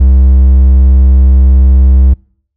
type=tone with hard clipping; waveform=triangle; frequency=65.8 Hz; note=C2; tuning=10 cents sharp; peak=-3 dBFS; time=0-2.14 s; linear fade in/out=10 ms; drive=6 dB; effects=noise-tail reverb RT60 0.6 s tail -26 dB re dry